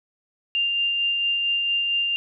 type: tone with tremolo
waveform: sine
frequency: 2794 Hz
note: F7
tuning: in tune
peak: -19 dBFS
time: 0.55-2.16 s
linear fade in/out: 0 ms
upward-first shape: sine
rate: 4.4 Hz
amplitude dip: 25%
effects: none